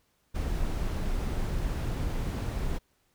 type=noise; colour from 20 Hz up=brown; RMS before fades=-30 dBFS; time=0.34-2.79 s; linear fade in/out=20 ms; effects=pink hiss -71 dBFS RMS until 3.14 s